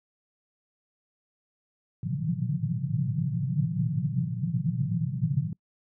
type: band-pass noise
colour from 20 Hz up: white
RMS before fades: -28 dBFS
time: 2.03-5.53 s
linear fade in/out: 2 ms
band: 110 to 180 Hz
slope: 96 dB/octave
effects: noise-tail reverb RT60 0.1 s tail -25 dB re dry